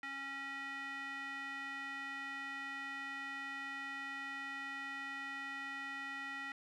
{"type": "tone with band-pass filter", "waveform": "square", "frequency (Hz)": 274.5, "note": "C#4", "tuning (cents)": -17, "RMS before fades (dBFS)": -44, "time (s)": [0.03, 6.52], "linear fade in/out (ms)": 2, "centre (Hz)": 1900, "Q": 3.4, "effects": []}